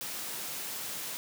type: high-pass noise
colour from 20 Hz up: white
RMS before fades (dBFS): -38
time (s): 0.01-1.17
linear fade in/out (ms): 0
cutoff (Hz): 110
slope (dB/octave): 24
effects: none